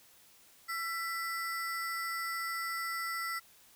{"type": "ring-modulated tone", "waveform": "square", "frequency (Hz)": 1661.2, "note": "G#6", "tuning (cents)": 0, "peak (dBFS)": -32, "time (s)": [0.68, 3.4], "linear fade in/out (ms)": 20, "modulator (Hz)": 318, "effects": ["white hiss -61 dBFS RMS until 3.75 s"]}